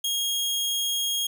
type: tone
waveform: sawtooth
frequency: 3266 Hz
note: G#7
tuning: 30 cents flat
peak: -21 dBFS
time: 0.04-1.27 s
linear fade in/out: 5 ms
effects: none